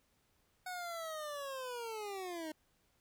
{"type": "linear sweep", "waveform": "25% pulse", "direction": "down", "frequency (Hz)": [740, 304.4], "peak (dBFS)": -37, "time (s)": [0.66, 2.52], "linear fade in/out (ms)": 5, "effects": ["pink hiss -75 dBFS RMS until 3 s"]}